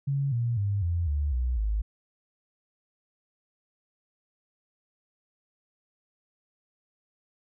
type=tone with pitch steps; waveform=sine; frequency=139.1 / 118.33 / 100.66 / 85.63 / 72.84 / 61.96 / 52.71 Hz; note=C#3 / A#2 / G2 / F2 / D2 / B1 / G#1; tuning=+6 / +26 / +46 / -34 / -14 / +6 / +26 cents; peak=-24 dBFS; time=0.07-1.82 s; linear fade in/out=10 ms; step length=250 ms; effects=none